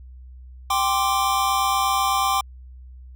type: chord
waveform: square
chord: G suspended fourth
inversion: none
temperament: equal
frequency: 784 / 1046.5 / 1174.7 Hz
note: G5 / C6 / D6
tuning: 0 / 0 / 0 cents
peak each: -24 dBFS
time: 0.7-2.41 s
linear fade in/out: 5 ms
effects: added 63 Hz sine -39 dBFS peak until 3.15 s